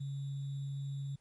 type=tone with sample-and-hold; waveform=sine; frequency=138.59 Hz; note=C#3; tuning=in tune; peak=-36 dBFS; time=0-1.16 s; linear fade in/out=10 ms; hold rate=3675 Hz; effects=pink hiss -75 dBFS RMS until 1.2 s + MP3 48 kbps